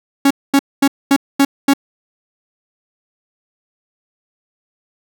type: tone bursts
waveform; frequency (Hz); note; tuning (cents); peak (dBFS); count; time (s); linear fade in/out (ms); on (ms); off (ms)
45% pulse; 277.2; C#4; 0; -8; 6; 0.25-1.736; 5; 56; 230
effects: none